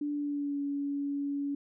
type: tone with pitch glide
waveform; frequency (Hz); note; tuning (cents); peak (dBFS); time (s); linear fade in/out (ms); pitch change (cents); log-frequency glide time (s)
sine; 292.3 to 283.2; D4 to C#4; -8 to +37; -30; 0.01-1.55; 5; -55; 0.11-0.61
effects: none